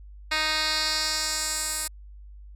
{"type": "tone with band-pass filter sweep", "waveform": "10% pulse", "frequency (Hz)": 310.8, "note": "D#4", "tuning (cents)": -2, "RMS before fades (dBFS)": -27, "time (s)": [0.31, 1.88], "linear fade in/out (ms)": 10, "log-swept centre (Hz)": [3100, 9700], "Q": 1.8, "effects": ["added 50 Hz sine -42 dBFS peak until 2.55 s"]}